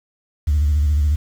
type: tone with vibrato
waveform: sine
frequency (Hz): 74.1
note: D2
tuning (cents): +16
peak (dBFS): -12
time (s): 0.47-1.16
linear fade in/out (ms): 10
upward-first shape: square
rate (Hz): 14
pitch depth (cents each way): 72
effects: tanh soft clip ceiling -11 dBFS + 7-bit